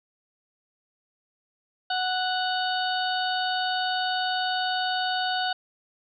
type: harmonic tone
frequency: 740 Hz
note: F#5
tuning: in tune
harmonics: 1 / 2 / 4 / 5 / 6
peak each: -27 / -30 / -33 / -34 / -35 dBFS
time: 1.9-5.53 s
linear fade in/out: 5 ms
effects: none